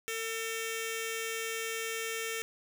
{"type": "tone with notch filter", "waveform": "10% pulse", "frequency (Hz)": 450, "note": "A4", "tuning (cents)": 39, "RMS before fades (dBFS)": -36, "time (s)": [0.08, 2.42], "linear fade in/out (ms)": 0, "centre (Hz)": 900, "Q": 0.56, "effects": ["9-bit"]}